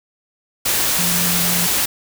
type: tone in noise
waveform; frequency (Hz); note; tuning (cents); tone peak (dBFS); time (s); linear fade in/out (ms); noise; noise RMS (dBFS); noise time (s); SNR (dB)
sine; 174.61; F3; 0; -23; 0.98-1.67; 10; white; -18; 0.65-1.86; -8
effects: none